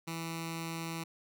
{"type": "tone with notch filter", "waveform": "10% pulse", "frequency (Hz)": 164.81, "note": "E3", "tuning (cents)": 0, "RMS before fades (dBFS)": -39, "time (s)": [0.07, 1.04], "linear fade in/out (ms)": 10, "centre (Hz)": 580, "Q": 0.81, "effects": []}